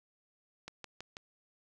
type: click train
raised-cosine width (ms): 0.2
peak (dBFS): -26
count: 4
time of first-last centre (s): 0.68-1.169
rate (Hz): 6.14
effects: none